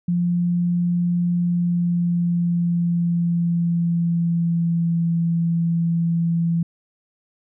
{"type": "tone with pitch glide", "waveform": "sine", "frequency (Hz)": [174.61, 167.88], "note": ["F3", "E3"], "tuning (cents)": [0, 32], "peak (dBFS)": -17, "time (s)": [0.08, 6.63], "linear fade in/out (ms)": 5, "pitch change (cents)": -68, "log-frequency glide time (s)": [1.37, 5.06], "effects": []}